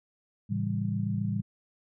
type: chord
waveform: sine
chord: A dominant seventh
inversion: none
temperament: just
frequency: 110 / 137.5 / 165 / 198 Hz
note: A2 / C#3 / E3 / G3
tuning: 0 / -14 / +2 / +18 cents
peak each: -31 / -36 / -35 / -31 dBFS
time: 0.49-1.42 s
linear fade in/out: 20 ms
effects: none